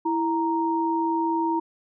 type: tone pair together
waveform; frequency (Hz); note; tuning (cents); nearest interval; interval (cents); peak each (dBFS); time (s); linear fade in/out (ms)
sine; 329.6 / 932.3; E4 / A#5; 0 / 0; octave + tritone; 1800; -24; 0.05-1.6; 10
effects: none